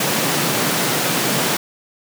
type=high-pass noise; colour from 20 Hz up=pink; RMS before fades=-19 dBFS; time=0-1.57 s; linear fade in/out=5 ms; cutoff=130 Hz; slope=48 dB/octave; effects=none